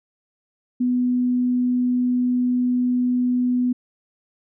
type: tone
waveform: sine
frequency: 248.2 Hz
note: B3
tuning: 9 cents sharp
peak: -17 dBFS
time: 0.8-3.73 s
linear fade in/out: 10 ms
effects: none